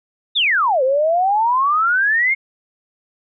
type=exponential two-way sweep; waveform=sine; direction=down then up; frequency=3825 to 506 to 2188 Hz; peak=-13 dBFS; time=0.35-2.35 s; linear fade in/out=20 ms; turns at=0.83 s; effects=none